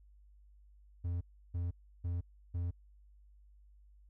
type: tone bursts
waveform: triangle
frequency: 87 Hz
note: F2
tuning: 6 cents flat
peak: -31 dBFS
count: 4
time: 1.04-2.71 s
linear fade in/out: 10 ms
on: 170 ms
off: 330 ms
effects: added 50 Hz sine -58 dBFS peak until 4.09 s